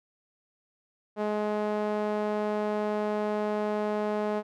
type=tone with band-pass filter; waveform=sawtooth; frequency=210.6 Hz; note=G#3; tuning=24 cents sharp; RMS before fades=-29 dBFS; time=1.16-4.43 s; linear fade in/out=50 ms; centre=600 Hz; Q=1.2; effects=none